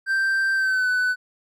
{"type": "tone with pitch glide", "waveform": "triangle", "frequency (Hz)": [1568, 1498.1], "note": ["G6", "F#6"], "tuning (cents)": [0, 21], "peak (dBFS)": -17, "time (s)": [0.06, 1.16], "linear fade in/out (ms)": 50, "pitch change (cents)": -79, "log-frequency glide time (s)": [0.54, 0.88], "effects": []}